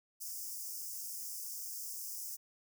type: high-pass noise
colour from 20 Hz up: white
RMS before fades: -43 dBFS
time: 0.2-2.37 s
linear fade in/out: 20 ms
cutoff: 5000 Hz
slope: 96 dB/octave
effects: none